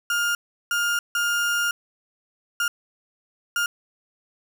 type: tone bursts at uneven times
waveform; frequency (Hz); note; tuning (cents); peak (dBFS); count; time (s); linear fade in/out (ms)
35% pulse; 1412; F6; +19; -19; 5; 0.1-0.35 / 0.71-0.99 / 1.15-1.71 / 2.6-2.68 / 3.56-3.66; 2
effects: none